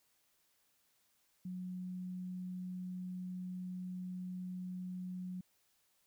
sine tone, 182.5 Hz, F#3, 24 cents flat, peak -40 dBFS, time 1.45-5.41 s, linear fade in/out 5 ms, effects white hiss -75 dBFS RMS until 6.06 s

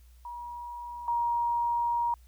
sine tone pair in turn, 958 / 946.4 Hz, A#5 / A#5, +47 / +26 cents, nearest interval unison, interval 21 cents, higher first, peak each -37 / -25 dBFS, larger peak second, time 0.25-1.08 / 1.08-2.14 s, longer second, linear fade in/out 2 ms, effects added 60 Hz sine -52 dBFS peak until 2.27 s + white hiss -67 dBFS RMS until 2.27 s

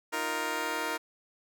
10% pulse chord, Eb suspended second, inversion none, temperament just, 311.1 / 350 / 466.7 Hz, Eb4 / F4 / Bb4, 0 / +4 / +2 cents, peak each -28 / -29 / -26 dBFS, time 0.12-0.98 s, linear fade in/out 20 ms, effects none

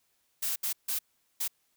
blue noise bursts at uneven times, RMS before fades -31 dBFS, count 4, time 0.42-0.56 / 0.63-0.73 / 0.88-0.99 / 1.4-1.48 s, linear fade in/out 10 ms, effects white hiss -73 dBFS RMS until 1.76 s

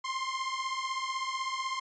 sawtooth beating tone pair, 1046.5 / 1062.5 Hz, C6 / C6, 0 / +26 cents, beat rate 16 Hz, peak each -31 dBFS, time 0.04-1.8 s, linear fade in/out 10 ms, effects resampled to 16000 Hz

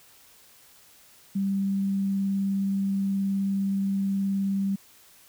sine tone with vibrato, 196 Hz, G3, in tune, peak -23 dBFS, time 1.35-4.76 s, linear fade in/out 10 ms, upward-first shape sine, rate 19 Hz, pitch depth 8 cents each way, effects white hiss -55 dBFS RMS until 5.28 s

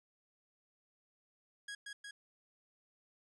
sawtooth tone with echo, 1652 Hz, G#6, 10 cents flat, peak -39 dBFS, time 1.68-1.75 s, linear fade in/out 5 ms, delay 180 ms, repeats 2, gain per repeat -2 dB, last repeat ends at 2.11 s, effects resampled to 24000 Hz

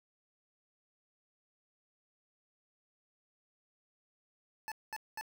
25% pulse tone bursts, 871 Hz, A5, 18 cents flat, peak -35 dBFS, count 3, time 4.68-5.211 s, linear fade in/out 0 ms, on 37 ms, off 210 ms, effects none

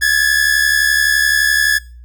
45% pulse tone pair together, 1665 / 1736.7 Hz, G#6 / A6, +4 / -23 cents, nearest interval minor second, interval 73 cents, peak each -14 dBFS, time 0.01-1.79 s, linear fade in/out 20 ms, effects noise-tail reverb RT60 0.4 s tail -21 dB re dry + added 60 Hz sine -34 dBFS peak until 2.04 s

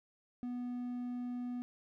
triangle tone, 245.6 Hz, B3, 9 cents flat, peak -35 dBFS, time 0.43-1.62 s, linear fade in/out 0 ms, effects none

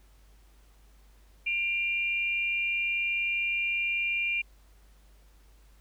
sine tone pair together, 2388 / 2769 Hz, D7 / F7, +28 / -15 cents, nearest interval minor third, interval 257 cents, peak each -27 / -33 dBFS, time 1.46-4.42 s, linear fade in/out 10 ms, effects added 50 Hz sine -55 dBFS peak until 5.8 s + pink hiss -65 dBFS RMS until 5.8 s

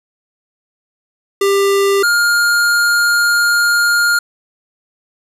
square tone pair in turn, 396.5 / 1413 Hz, G4 / F6, +20 / +20 cents, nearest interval octave + minor seventh, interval 2200 cents, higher second, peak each -11 dBFS, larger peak neither, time 1.41-2.03 / 2.03-4.19 s, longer second, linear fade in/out 5 ms, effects resampled to 32000 Hz + 7-bit

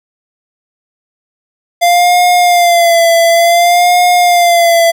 square tone with vibrato, 692 Hz, F5, 16 cents flat, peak -6 dBFS, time 1.81-4.92 s, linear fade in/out 20 ms, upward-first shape sine, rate 0.56 Hz, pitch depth 54 cents each way, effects none

